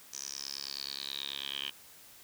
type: tone with band-pass filter sweep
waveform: 10% pulse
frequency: 69.3 Hz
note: C#2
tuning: in tune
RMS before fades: -40 dBFS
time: 0.12-1.71 s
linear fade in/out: 20 ms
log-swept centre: 6200 to 3000 Hz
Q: 8.6
effects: white hiss -55 dBFS RMS until 2.23 s